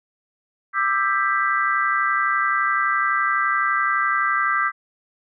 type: chord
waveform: sine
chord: E minor seventh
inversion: third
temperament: just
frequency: 1186.7 / 1318.5 / 1582.2 / 1977.8 Hz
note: D6 / E6 / G6 / B6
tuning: +18 / 0 / +16 / +2 cents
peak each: -22 / -24 / -23 / -25 dBFS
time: 0.73-4.72 s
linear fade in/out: 50 ms
effects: none